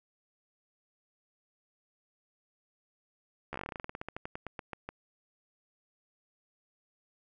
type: slowing click train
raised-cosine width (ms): 0.5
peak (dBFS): -23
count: 24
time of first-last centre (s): 3.53-4.89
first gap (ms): 13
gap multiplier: 1.12
effects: none